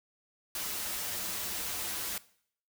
white noise with comb filter, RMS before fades -36 dBFS, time 0.55-2.18 s, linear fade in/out 2 ms, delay 7.5 ms, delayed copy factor -0.6, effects noise-tail reverb RT60 0.6 s tail -19 dB re dry

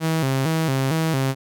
sawtooth tone with vibrato, 146.83 Hz, D3, in tune, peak -15 dBFS, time 0-1.35 s, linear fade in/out 50 ms, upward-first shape square, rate 2.2 Hz, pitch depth 160 cents each way, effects none

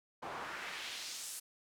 pink noise with band-pass filter sweep, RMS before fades -44 dBFS, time 0.22-1.4 s, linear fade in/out 10 ms, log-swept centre 720 to 10000 Hz, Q 1.3, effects none

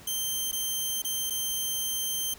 10% pulse tone with dropouts, 3136 Hz, G7, in tune, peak -20 dBFS, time 0.07-2.34 s, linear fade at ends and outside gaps 5 ms, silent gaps 0.515-0.527 / 1.02-1.046 / 1.299-1.305 s, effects pink hiss -50 dBFS RMS until 2.38 s

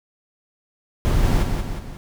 brown noise with echo, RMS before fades -18 dBFS, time 1.05-1.43 s, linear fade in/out 0 ms, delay 180 ms, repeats 3, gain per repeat -5 dB, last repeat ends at 1.97 s, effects none

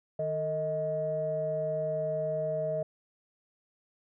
sine tone cluster, 155.1 / 449.6 / 629 Hz, D#3 / A4 / D#5, -5 / +37 / +19 cents, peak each -37 / -37 / -29 dBFS, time 0.19-2.83 s, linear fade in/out 5 ms, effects tanh soft clip ceiling -20 dBFS

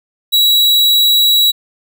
45% pulse tone, 3893 Hz, B7, 26 cents flat, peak -8 dBFS, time 0.32-1.52 s, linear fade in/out 20 ms, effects none

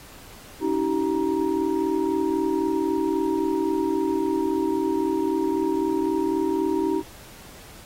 sine tone cluster, 280.6 / 320.8 / 384.6 / 940 Hz, C#4 / E4 / G4 / A#5, +21 / -47 / -33 / +14 cents, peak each -28 / -24 / -25 / -31 dBFS, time 0.6-7.03 s, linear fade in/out 50 ms, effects pink hiss -46 dBFS RMS until 7.85 s + AAC 48 kbps

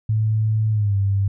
sine tone with pitch glide, 109 to 98.81 Hz, A2 to G2, -16 to +14 cents, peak -16 dBFS, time 0.09-1.28 s, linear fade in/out 5 ms, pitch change -170 cents, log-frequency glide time 0.71-0.96 s, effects none

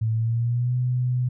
sine tone with pitch glide, 111.4 to 125.04 Hz, A2 to B2, +22 to +22 cents, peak -20 dBFS, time 0.01-1.29 s, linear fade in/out 10 ms, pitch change +200 cents, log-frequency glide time 0.13-0.75 s, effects none

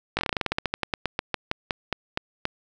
slowing click train, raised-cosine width 0.3 ms, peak -8 dBFS, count 24, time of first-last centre 0.17-2.454 s, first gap 19 ms, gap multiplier 1.13, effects none

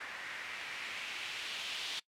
blue noise with low-pass filter sweep, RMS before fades -42 dBFS, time 0-2 s, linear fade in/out 10 ms, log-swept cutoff 1800 to 3400 Hz, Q 2.1, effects noise-tail reverb RT60 0.1 s tail -21 dB re dry

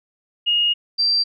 sine tone pair in turn, 2861 / 4703 Hz, F7 / D8, +41 / +2 cents, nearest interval major sixth, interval 861 cents, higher second, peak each -15 dBFS, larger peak neither, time 0.46-0.74 / 0.98-1.24 s, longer first, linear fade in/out 20 ms, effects none

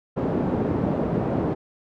pink band-pass noise, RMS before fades -24 dBFS, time 0.16-1.55 s, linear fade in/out 20 ms, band 150 to 520 Hz, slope 12 dB/octave, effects none

